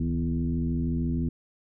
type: tone with frequency modulation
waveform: sine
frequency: 161 Hz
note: E3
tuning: 41 cents flat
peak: -24 dBFS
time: 0-1.29 s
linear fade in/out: 5 ms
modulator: 86.3 Hz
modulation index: 1.4
effects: none